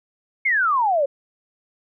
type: exponential sweep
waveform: sine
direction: down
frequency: 2217 to 534 Hz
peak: -16 dBFS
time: 0.45-1.06 s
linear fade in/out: 10 ms
effects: none